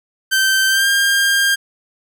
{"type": "tone with pitch glide", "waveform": "sawtooth", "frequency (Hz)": [1553, 1604.1], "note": ["G6", "G6"], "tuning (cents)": [-17, 39], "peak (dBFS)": -9, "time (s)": [0.31, 1.56], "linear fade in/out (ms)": 20, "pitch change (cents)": 56, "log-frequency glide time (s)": [0.69, 0.88], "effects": []}